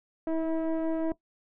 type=tone with frequency modulation; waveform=sine; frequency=322.2 Hz; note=E4; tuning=39 cents flat; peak=-23 dBFS; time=0.27-1.12 s; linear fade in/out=2 ms; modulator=325 Hz; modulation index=1; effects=noise-tail reverb RT60 0.1 s tail -19 dB re dry + tanh soft clip ceiling -25 dBFS